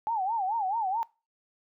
sine tone with vibrato, 830.6 Hz, G#5, in tune, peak -26 dBFS, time 0.07-1.03 s, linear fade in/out 0 ms, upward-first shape sine, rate 4.6 Hz, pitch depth 200 cents each way, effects noise-tail reverb RT60 0.3 s tail -23 dB re dry

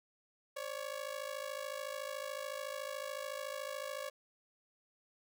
sawtooth ring-modulated tone, 560 Hz, C#5, 18 cents sharp, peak -33 dBFS, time 0.56-4.1 s, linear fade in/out 10 ms, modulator 26.9 Hz, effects none

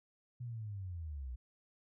sine linear sweep, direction down, 124.5 to 58.6 Hz, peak -40 dBFS, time 0.4-1.36 s, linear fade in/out 10 ms, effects none

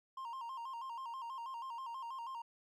triangle tone with vibrato, 992 Hz, B5, 7 cents sharp, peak -40 dBFS, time 0.17-2.42 s, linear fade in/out 5 ms, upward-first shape square, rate 6.2 Hz, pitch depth 110 cents each way, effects none

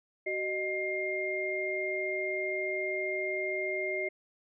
sine tone cluster, 377.1 / 617 / 2116 Hz, F#4 / D#5 / C7, +33 / -15 / +19 cents, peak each -35 / -36 / -33 dBFS, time 0.26-4.09 s, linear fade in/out 10 ms, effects none

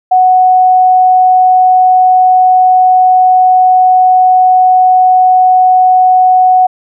sine tone, 740 Hz, F#5, in tune, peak -3 dBFS, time 0.11-6.67 s, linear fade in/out 10 ms, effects none

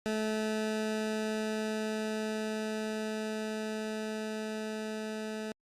20% pulse tone with level ramp, 216.8 Hz, A3, 25 cents flat, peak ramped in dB -25 to -31 dBFS, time 0.06-5.52 s, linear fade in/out 0 ms, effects low-pass 9000 Hz 12 dB/octave + Opus 48 kbps

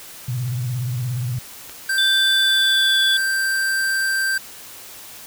sine tone with vibrato, 123.47 Hz, B2, in tune, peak -21 dBFS, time 0.28-1.39 s, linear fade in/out 5 ms, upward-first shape sine, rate 17 Hz, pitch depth 110 cents each way
clicks, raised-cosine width 0.2 ms, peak -24 / -19 dBFS, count 2, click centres 0.48 / 1.696 s
square tone, 1568 Hz, G6, in tune, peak -19 dBFS, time 1.89-4.38 s, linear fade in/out 5 ms
sine tone with pitch glide, 3520 to 3440 Hz, A7 to A7, 0 to -40 cents, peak -16 dBFS, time 1.98-3.17 s, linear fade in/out 2 ms, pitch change -40 cents, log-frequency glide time 2.16-3.01 s
effects white hiss -39 dBFS RMS until 5.26 s

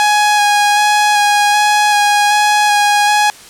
sawtooth tone with vibrato, 830.6 Hz, G#5, in tune, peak -5 dBFS, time 0-3.3 s, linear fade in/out 0 ms, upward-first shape square, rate 1.3 Hz, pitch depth 11 cents each way, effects white hiss -37 dBFS RMS until 3.49 s + low-pass 10000 Hz 12 dB/octave

